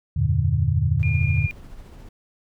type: chord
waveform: sine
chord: E half-diminished seventh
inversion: none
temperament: equal with one note detuned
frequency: 82.41 / 95.48 / 116.54 / 146.83 Hz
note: E2 / G2 / Bb2 / D3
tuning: 0 / -45 / 0 / 0 cents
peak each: -23 dBFS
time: 0.16-1.47 s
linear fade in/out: 10 ms
type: noise with tremolo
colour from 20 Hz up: brown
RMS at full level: -40 dBFS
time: 0.99-2.09 s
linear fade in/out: 5 ms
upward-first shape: sine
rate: 14 Hz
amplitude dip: 30%
type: tone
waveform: sine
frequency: 2412 Hz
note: D7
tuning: 46 cents sharp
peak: -28 dBFS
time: 1.03-1.51 s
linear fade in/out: 0 ms
effects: none